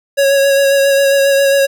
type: tone with vibrato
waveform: square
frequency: 553 Hz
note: C#5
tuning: 4 cents flat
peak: -9 dBFS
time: 0.17-1.67 s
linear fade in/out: 20 ms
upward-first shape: sine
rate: 7.4 Hz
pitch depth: 19 cents each way
effects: none